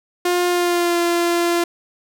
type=tone with pitch glide; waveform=sawtooth; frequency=354.5 to 344 Hz; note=F4 to F4; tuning=+26 to -26 cents; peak=-12 dBFS; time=0.25-1.64 s; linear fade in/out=5 ms; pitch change=-52 cents; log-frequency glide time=0.48-0.99 s; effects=none